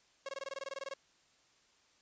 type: tone bursts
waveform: sawtooth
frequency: 546 Hz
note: C#5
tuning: 26 cents flat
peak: -35 dBFS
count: 14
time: 0.26-0.938 s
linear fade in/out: 2 ms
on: 28 ms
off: 22 ms
effects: white hiss -69 dBFS RMS until 2.01 s + resampled to 16000 Hz